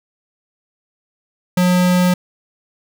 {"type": "tone", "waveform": "square", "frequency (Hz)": 180.2, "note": "F#3", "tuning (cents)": -45, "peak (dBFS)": -12, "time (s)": [1.57, 2.14], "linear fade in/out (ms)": 5, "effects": []}